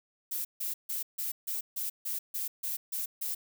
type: noise bursts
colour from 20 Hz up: violet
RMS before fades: -34 dBFS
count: 11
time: 0.31-3.35 s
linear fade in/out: 10 ms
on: 140 ms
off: 150 ms
effects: none